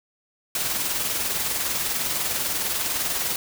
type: noise with tremolo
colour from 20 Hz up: white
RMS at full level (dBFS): -24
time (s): 0.55-3.36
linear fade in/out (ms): 2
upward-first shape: sine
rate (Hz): 20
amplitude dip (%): 40
effects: none